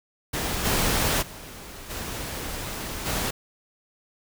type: noise with level steps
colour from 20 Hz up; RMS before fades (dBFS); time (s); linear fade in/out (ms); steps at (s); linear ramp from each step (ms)
pink; -28 / -23 / -41 / -33 / -27; 0.33-3.31; 10; 0.64 / 1.21 / 1.89 / 3.05; 20
effects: none